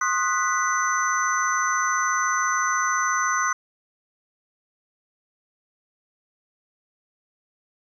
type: tone cluster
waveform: sine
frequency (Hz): 1067 / 1241 / 1480 / 1974 / 6090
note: C6 / D#6 / F#6 / B6 / F#8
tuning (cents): +34 / -5 / 0 / -1 / +49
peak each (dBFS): -26 / -25 / -26 / -30 / -29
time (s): 0.01-3.53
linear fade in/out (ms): 5
effects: 9-bit